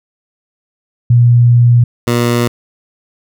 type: tone pair in turn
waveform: sine / 15% pulse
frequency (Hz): 120.2 / 119.62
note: B2 / A#2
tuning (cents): -46 / +45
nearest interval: unison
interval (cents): 9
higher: first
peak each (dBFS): -4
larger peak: neither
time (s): 1.1-1.84 / 2.07-2.48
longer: first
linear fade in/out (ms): 5
effects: none